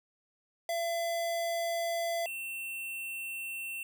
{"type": "tone pair in turn", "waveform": "square", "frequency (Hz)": [675, 2700], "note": ["E5", "E7"], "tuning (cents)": [41, 41], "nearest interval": "2 octaves", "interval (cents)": 2400, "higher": "second", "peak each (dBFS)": [-31, -37], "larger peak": "first", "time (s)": [[0.69, 2.26], [2.26, 3.83]], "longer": "neither", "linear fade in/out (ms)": 2, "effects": []}